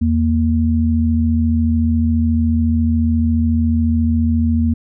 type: tone pair together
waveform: sine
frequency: 82.41 / 233.1 Hz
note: E2 / A#3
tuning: 0 / 0 cents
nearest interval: octave + tritone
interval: 1800 cents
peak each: -15 dBFS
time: 0.01-4.74 s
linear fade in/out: 10 ms
effects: none